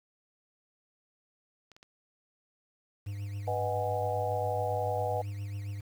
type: clicks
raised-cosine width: 0.2 ms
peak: -35 dBFS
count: 3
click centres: 1.717 / 1.765 / 1.829 s
type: tone with tremolo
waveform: triangle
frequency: 100.9 Hz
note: G#2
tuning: 49 cents flat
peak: -31 dBFS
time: 3.06-5.81 s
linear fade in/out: 10 ms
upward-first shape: triangle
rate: 7.3 Hz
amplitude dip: 35%
type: chord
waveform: sine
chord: G# minor seventh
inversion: first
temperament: equal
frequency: 493.9 / 622.3 / 740 / 830.6 Hz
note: B4 / D#5 / F#5 / G#5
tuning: 0 / 0 / 0 / 0 cents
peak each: -34 / -35 / -34 / -37 dBFS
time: 3.47-5.22 s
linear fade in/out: 10 ms
effects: 9-bit